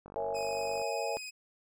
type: click train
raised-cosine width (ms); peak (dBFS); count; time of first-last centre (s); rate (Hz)
1; -34; 38; 0.06-0.817; 48.9
type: chord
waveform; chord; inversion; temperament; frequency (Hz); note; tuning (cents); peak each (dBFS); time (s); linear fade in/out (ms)
sine; A# half-diminished seventh; none; equal with one note detuned; 462.4 / 554.4 / 659.3 / 830.6; A#4 / C#5 / E5 / G#5; -14 / 0 / 0 / 0; -37; 0.16-1.17; 0
type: tone with vibrato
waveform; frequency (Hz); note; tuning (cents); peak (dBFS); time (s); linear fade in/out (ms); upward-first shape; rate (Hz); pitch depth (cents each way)
20% pulse; 2511; D#7; +15; -35; 0.34-1.31; 20; sine; 20; 31
effects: none